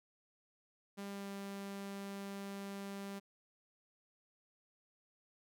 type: tone with pitch glide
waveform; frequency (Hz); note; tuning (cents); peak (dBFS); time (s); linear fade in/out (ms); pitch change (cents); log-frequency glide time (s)
sawtooth; 199.5 to 198.12; G3 to G3; +31 to +19; -39; 0.97-3.2; 20; -12; 1.1-1.29
effects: none